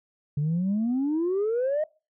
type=exponential sweep; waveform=sine; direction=up; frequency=141.4 to 632 Hz; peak=-21 dBFS; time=0.37-1.84 s; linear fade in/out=5 ms; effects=noise-tail reverb RT60 0.3 s tail -22 dB re dry + tanh soft clip ceiling -20 dBFS